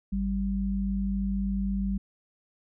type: tone pair together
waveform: sine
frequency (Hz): 51.61 / 195.6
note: G#1 / G3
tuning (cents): -10 / -4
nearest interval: octave + major seventh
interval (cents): 2306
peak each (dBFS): -30 / -27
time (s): 0.12-1.98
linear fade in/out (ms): 10
effects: none

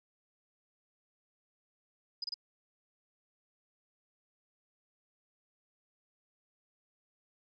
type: tone bursts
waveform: sine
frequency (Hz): 4978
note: D#8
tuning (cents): 0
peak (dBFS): -34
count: 3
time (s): 2.22-2.342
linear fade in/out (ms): 5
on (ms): 22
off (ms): 28
effects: none

